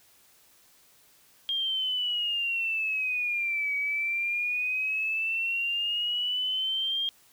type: exponential two-way sweep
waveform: sine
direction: down then up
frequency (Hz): 3227 to 2263 to 3227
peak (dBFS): -26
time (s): 1.49-7.09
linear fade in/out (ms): 0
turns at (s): 3.75
effects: white hiss -60 dBFS RMS until 7.32 s